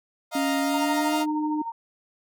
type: chord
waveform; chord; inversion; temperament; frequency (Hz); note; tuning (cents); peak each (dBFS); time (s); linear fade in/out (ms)
sawtooth; Eb suspended second; none; equal; 622.3 / 698.5 / 932.3; Eb5 / F5 / Bb5; 0 / 0 / 0; -27 / -25 / -28; 0.31-1.26; 50
type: tone with pitch glide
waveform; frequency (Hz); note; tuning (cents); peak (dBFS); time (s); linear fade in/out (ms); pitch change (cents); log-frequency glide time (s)
sine; 277.2 to 304; C#4 to D#4; 0 to -40; -24; 0.35-1.62; 5; +160; 0.6-1.16
type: tone with tremolo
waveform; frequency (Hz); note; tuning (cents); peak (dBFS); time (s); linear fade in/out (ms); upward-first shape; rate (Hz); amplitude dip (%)
sine; 920; A#5; -23; -27; 0.74-1.72; 2; sine; 13; 65
effects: none